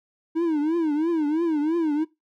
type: tone with vibrato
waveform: triangle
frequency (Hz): 315.8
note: D#4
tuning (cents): +26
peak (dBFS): -18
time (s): 0.35-2.05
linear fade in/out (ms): 20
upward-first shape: triangle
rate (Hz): 3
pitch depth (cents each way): 170
effects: noise-tail reverb RT60 0.2 s tail -20 dB re dry